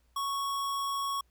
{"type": "tone", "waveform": "square", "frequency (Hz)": 1108.7, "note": "C#6", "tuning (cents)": 0, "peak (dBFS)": -31, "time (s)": [0.16, 1.21], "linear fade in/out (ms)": 5, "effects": ["added 60 Hz sine -65 dBFS peak until 1.3 s", "pink hiss -74 dBFS RMS until 1.3 s"]}